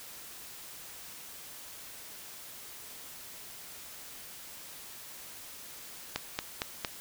click train, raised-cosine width 0.2 ms, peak -13 dBFS, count 4, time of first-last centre 6.16-6.848 s, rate 4.36 Hz, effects white hiss -47 dBFS RMS until 7 s

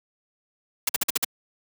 white noise bursts, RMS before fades -22 dBFS, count 6, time 0.87-1.246 s, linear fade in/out 5 ms, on 21 ms, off 50 ms, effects high-pass 150 Hz 12 dB/octave

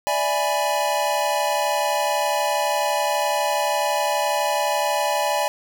square chord, E dominant seventh, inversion third, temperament equal, 587.3 / 659.3 / 830.6 / 987.8 Hz, D5 / E5 / G#5 / B5, 0 / 0 / 0 / 0 cents, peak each -25 / -29 / -24 / -28 dBFS, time 0.07-5.48 s, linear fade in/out 0 ms, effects none

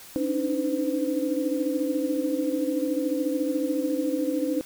sine tone cluster, 277.5 / 298.1 / 311.9 / 509 Hz, C#4 / D4 / D#4 / C5, +2 / +26 / +4 / -48 cents, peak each -29 dBFS, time 0.16-4.61 s, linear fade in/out 0 ms, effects white hiss -46 dBFS RMS until 4.65 s

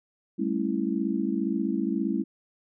sine chord, A dominant seventh, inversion third, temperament just, 198 / 220 / 275 / 330 Hz, G3 / A3 / C#4 / E4, +18 / 0 / -14 / +2 cents, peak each -30 dBFS, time 0.38-2.24 s, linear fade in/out 20 ms, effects none

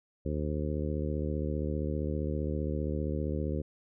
harmonic tone, 75.2 Hz, D2, 42 cents sharp, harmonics 1 / 2 / 3 / 4 / 5 / 6 / 7, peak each -33 / -36 / -38 / -39 / -40 / -41 / -41 dBFS, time 0.25-3.62 s, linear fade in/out 10 ms, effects none

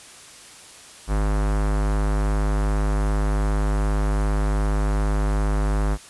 square tone with low-pass filter, 51.3 Hz, G#1, 21 cents flat, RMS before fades -21 dBFS, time 1.07-5.98 s, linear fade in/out 50 ms, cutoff 1400 Hz, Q 1.4, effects white hiss -44 dBFS RMS until 6.09 s + resampled to 24000 Hz

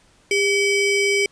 square ring-modulated tone, 1344 Hz, E6, 33 cents sharp, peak -14 dBFS, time 0.31-1.26 s, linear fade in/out 2 ms, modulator 942 Hz, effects pink hiss -56 dBFS RMS until 1.31 s + resampled to 22050 Hz

